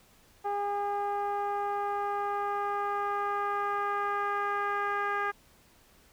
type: tone with low-pass filter sweep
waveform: 10% pulse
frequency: 406.4 Hz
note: G#4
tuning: 38 cents flat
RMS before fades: -31 dBFS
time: 0.44-5.32 s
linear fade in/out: 20 ms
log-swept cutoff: 830 to 1500 Hz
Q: 2.3
effects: pink hiss -61 dBFS RMS until 6.12 s